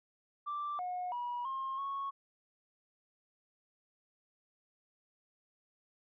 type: tone with pitch steps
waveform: sine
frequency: 1174 / 724 / 968 / 1068 / 1103 Hz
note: D6 / F#5 / B5 / C6 / C#6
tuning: -1 / -38 / -35 / +35 / -9 cents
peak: -34 dBFS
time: 0.46-2.11 s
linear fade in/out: 20 ms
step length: 330 ms
effects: tanh soft clip ceiling -32 dBFS